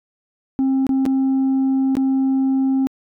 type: tone with dropouts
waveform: sine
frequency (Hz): 266.6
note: C4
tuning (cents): +33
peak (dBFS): -12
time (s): 0.59-2.87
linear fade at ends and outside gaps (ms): 0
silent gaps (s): 0.867-0.892 / 1.054-1.062 / 1.953-1.969
effects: tanh soft clip ceiling -14 dBFS